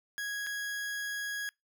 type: tone with dropouts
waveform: 40% pulse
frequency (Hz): 1657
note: G#6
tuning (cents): -4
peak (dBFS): -33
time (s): 0.18-1.49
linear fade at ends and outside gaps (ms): 0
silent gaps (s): 0.465-0.469
effects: noise-tail reverb RT60 0.2 s tail -26 dB re dry